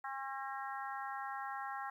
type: harmonic tone with a mistuned harmonic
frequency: 270 Hz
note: C#4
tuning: 45 cents flat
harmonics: 3 / 4 / 5 / 6 / 7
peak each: -43 / -45 / -47 / -49 / -50 dBFS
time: 0.04-1.9 s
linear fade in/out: 5 ms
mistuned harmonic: 7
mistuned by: -17 cents
effects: 12-bit